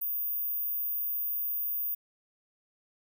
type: tone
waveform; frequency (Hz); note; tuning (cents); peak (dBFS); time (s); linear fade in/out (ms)
sine; 14917; A#9; 0; -29; 0.01-1.95; 10
effects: none